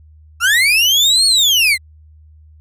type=linear two-way sweep; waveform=35% pulse; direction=up then down; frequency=1310 to 4381 to 1986 Hz; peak=-8 dBFS; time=0.4-1.78 s; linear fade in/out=50 ms; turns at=1.26 s; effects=added 77 Hz sine -41 dBFS peak until 2.6 s + resampled to 32000 Hz